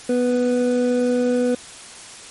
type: tone pair together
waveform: triangle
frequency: 246.6 / 493.9 Hz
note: B3 / B4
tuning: -2 / 0 cents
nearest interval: octave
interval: 1202 cents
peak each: -17 dBFS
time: 0.09-1.55 s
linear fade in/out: 5 ms
effects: white hiss -39 dBFS RMS until 2.3 s + MP3 48 kbps